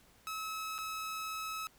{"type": "tone with dropouts", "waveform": "sawtooth", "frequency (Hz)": 1291, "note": "E6", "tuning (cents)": -37, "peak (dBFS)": -34, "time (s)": [0.27, 1.67], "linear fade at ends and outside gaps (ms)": 0, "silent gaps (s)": [0.781, 0.787], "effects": ["pink hiss -64 dBFS RMS until 1.78 s"]}